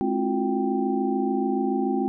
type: tone cluster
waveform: sine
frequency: 213 / 266.7 / 332.9 / 359.8 / 784 Hz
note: G#3 / C4 / E4 / F#4 / G5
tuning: +44 / +33 / +17 / -48 / 0 cents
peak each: -28 / -26 / -31 / -27 / -30 dBFS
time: 0.01-2.08 s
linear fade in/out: 0 ms
effects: none